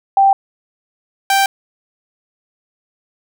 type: tone pair in turn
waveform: sine / sawtooth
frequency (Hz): 784 / 784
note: G5 / G5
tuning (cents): 0 / 0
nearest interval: unison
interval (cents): 0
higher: neither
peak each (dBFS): -7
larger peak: neither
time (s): 0.17-0.33 / 1.3-1.46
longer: neither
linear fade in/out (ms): 2
effects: none